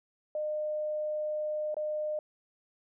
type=tone with dropouts; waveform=sine; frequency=608 Hz; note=D#5; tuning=40 cents flat; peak=-30 dBFS; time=0.35-2.19 s; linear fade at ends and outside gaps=2 ms; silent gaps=1.744-1.767 s; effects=none